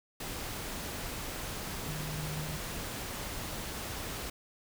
sine tone in noise, 153 Hz, D#3, 29 cents flat, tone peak -37 dBFS, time 1.88-2.57 s, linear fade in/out 5 ms, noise pink, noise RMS -39 dBFS, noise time 0.2-4.3 s, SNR -1 dB, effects none

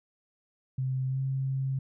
sine tone with pitch glide, 130.81 to 133.87 Hz, C3 to C3, 0 to +40 cents, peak -27 dBFS, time 0.78-1.79 s, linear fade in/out 5 ms, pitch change +40 cents, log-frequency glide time 1.08-1.19 s, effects none

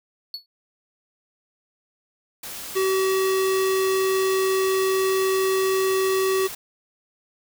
triangle tone with exponential decay, 4411 Hz, C#8, 9 cents flat, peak -25 dBFS, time 0.34-0.46 s, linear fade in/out 1 ms, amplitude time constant 24 ms
white noise, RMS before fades -35 dBFS, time 2.43-6.55 s, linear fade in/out 5 ms
square tone, 381.2 Hz, G4, 48 cents flat, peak -20 dBFS, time 2.75-6.48 s, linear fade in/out 20 ms
effects none

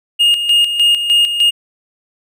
triangle tone with tremolo, 2844 Hz, F7, 31 cents sharp, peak -6 dBFS, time 0.19-1.51 s, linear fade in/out 20 ms, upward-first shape square, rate 3.3 Hz, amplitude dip 60%, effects none

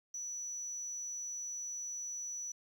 sine tone, 5920 Hz, F#8, in tune, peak -37 dBFS, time 0.14-2.52 s, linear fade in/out 5 ms, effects tanh soft clip ceiling -37 dBFS + 11-bit

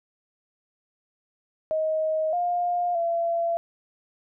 sine tone with pitch steps, 629 / 706 / 677 Hz, D#5 / F5 / E5, +19 / +19 / +46 cents, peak -22 dBFS, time 1.71-3.57 s, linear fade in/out 0 ms, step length 620 ms, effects none

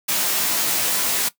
white noise with comb filter, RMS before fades -21 dBFS, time 0.08-1.29 s, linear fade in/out 10 ms, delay 16 ms, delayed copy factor +1, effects noise-tail reverb RT60 0.1 s tail -17 dB re dry + high-pass 150 Hz 12 dB/octave

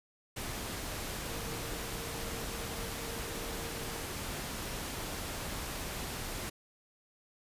sine tone in noise, 460.9 Hz, A#4, 20 cents flat, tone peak -47 dBFS, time 1.29-4.02 s, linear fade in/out 10 ms, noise pink, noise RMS -39 dBFS, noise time 0.36-6.5 s, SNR -11 dB, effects resampled to 32000 Hz

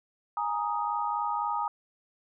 sine chord, Ab suspended second, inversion none, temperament just, 830.6 / 934.4 / 1245.9 Hz, Ab5 / Bb5 / Eb6, 0 / +4 / +2 cents, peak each -32 / -31 / -32 dBFS, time 0.37-1.68 s, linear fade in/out 2 ms, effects none

